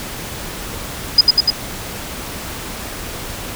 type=tone with echo; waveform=sine; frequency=4978 Hz; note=D#8; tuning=in tune; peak=-3 dBFS; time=1.18-1.21 s; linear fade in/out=5 ms; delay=98 ms; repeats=3; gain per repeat=-2 dB; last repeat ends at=1.504 s; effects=pink hiss -28 dBFS RMS until 3.55 s